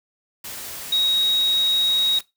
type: tone in noise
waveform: sine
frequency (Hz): 3790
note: A#7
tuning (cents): +28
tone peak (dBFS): -17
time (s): 0.92-2.19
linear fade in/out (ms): 5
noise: white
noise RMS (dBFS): -34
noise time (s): 0.44-2.21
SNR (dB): +14
effects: noise-tail reverb RT60 0.2 s tail -19 dB re dry